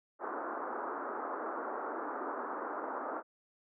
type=band-pass noise; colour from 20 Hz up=white; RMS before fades=-39 dBFS; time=0.19-3.23 s; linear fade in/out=50 ms; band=260 to 1400 Hz; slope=48 dB/octave; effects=none